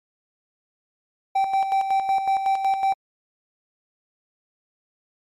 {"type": "tone with tremolo", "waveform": "triangle", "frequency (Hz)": 777, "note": "G5", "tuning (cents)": -16, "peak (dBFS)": -15, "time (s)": [1.35, 2.94], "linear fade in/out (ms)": 10, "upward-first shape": "square", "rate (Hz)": 5.4, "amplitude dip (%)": 55, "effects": ["MP3 64 kbps"]}